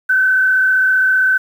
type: tone with frequency modulation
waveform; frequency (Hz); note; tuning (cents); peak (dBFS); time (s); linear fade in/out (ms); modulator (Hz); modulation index
sine; 1525; G6; -48; -10; 0.09-1.38; 10; 35.4; 0.67
effects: 7-bit